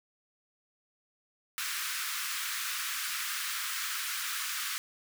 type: high-pass noise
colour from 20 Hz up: pink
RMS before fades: -35 dBFS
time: 1.58-4.78 s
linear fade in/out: 0 ms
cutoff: 1200 Hz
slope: 48 dB/octave
effects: none